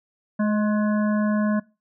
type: harmonic tone with a mistuned harmonic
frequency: 211.8 Hz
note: G#3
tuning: 34 cents sharp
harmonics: 1 / 3 / 5 / 7 / 8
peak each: -19 / -29 / -33 / -36 / -37 dBFS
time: 0.39-1.6 s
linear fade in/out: 10 ms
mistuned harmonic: 3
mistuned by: -23 cents
effects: noise-tail reverb RT60 0.3 s tail -24 dB re dry